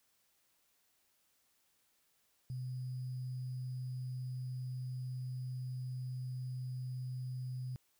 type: tone with sample-and-hold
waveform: sine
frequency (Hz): 127.3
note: C3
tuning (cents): -47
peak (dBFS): -38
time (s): 2.5-7.76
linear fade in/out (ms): 0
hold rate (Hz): 4900
effects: white hiss -75 dBFS RMS until 7.99 s